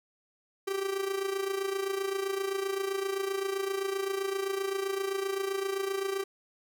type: tone with amplitude modulation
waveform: 45% pulse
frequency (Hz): 390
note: G4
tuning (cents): -9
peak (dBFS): -27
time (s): 0.67-6.24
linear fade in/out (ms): 10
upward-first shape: sine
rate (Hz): 27.7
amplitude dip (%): 65
effects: none